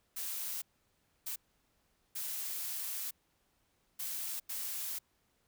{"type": "noise bursts at uneven times", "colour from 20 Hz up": "blue", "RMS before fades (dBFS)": -39, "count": 5, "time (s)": [[0.16, 0.62], [1.26, 1.36], [2.15, 3.11], [3.99, 4.4], [4.49, 4.99]], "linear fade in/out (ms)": 10, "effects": ["pink hiss -75 dBFS RMS until 5.47 s"]}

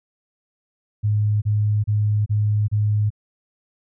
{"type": "tone bursts", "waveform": "sine", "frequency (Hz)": 105.2, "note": "G#2", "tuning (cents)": 23, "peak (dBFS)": -16, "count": 5, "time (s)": [1.03, 3.104], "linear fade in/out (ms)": 20, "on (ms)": 390, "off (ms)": 31, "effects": []}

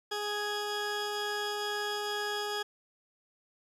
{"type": "tone pair together", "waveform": "20% pulse", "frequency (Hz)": [415.3, 1663.4], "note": ["G#4", "G#6"], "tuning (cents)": [0, 2], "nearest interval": "2 octaves", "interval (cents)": 2402, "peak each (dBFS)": [-29, -31], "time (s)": [0.11, 2.63], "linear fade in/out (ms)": 10, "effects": ["low-pass 9000 Hz 12 dB/octave", "11-bit"]}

